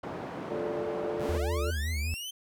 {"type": "band-pass noise", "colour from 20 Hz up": "white", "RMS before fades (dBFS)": -38, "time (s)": [0.03, 1.38], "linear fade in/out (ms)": 5, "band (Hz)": [130, 690], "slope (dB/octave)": 12}
{"type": "chord", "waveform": "sine", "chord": "D minor", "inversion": "first", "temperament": "equal", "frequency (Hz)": [349.2, 440, 587.3], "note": ["F4", "A4", "D5"], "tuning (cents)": [0, 0, 0], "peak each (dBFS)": [-37, -34, -36], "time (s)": [0.5, 1.71], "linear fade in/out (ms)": 10}
{"type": "linear sweep", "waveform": "sawtooth", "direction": "up", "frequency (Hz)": [62.3, 3136], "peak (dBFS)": -33, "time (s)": [1.19, 2.31], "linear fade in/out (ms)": 10}
{"type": "tone with vibrato", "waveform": "triangle", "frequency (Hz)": 77, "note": "D#2", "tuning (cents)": -17, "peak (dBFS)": -27, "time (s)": [1.29, 2.14], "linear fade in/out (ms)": 0, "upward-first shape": "sine", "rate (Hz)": 5.3, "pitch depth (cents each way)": 130}
{"effects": []}